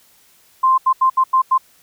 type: tone bursts at uneven times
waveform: sine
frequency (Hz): 1046.5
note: C6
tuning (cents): 0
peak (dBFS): -10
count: 6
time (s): 0.63-0.78 / 0.86-0.93 / 1.01-1.1 / 1.17-1.24 / 1.33-1.42 / 1.51-1.58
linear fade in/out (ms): 10
effects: white hiss -53 dBFS RMS until 1.82 s